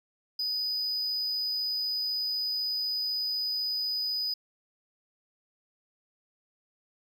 triangle tone, 4978 Hz, D#8, in tune, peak -27 dBFS, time 0.39-4.34 s, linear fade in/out 5 ms, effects none

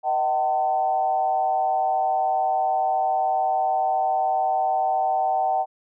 sine tone with frequency modulation, 761 Hz, F#5, 48 cents sharp, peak -19 dBFS, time 0.03-5.66 s, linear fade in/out 50 ms, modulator 133 Hz, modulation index 0.75, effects none

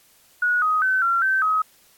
sine tone with pitch steps, 1458 / 1255 / 1525 / 1369 / 1547 / 1270 Hz, F#6 / D#6 / G6 / F6 / G6 / D#6, -26 / +15 / -48 / -35 / -23 / +35 cents, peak -17 dBFS, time 0.42-1.62 s, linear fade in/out 5 ms, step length 200 ms, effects white hiss -56 dBFS RMS until 1.97 s + AAC 64 kbps

